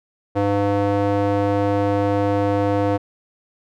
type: tone with band-pass filter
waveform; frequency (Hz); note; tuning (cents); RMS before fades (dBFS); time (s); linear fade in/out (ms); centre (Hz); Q
square; 100.9; G#2; -49; -19; 0.35-2.98; 20; 530; 1.3
effects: none